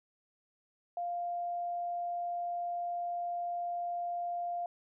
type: tone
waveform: sine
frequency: 698.5 Hz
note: F5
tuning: in tune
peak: -33 dBFS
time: 0.97-4.66 s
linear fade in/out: 2 ms
effects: none